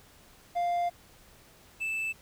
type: tone pair in turn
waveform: triangle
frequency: 698.5 / 2637 Hz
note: F5 / E7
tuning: 0 / 0 cents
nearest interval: octave + major seventh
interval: 2300 cents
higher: second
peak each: -24 / -28 dBFS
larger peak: first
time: 0.55-0.9 / 1.8-2.13 s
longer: first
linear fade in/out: 20 ms
effects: pink hiss -57 dBFS RMS until 2.21 s